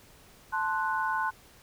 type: chord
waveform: sine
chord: F# diminished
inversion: first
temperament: equal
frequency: 880 / 1046.5 / 1480 Hz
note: A5 / C6 / F#6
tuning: 0 / 0 / 0 cents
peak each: -31 dBFS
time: 0.52-1.31 s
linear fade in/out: 20 ms
effects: pink hiss -56 dBFS RMS until 1.62 s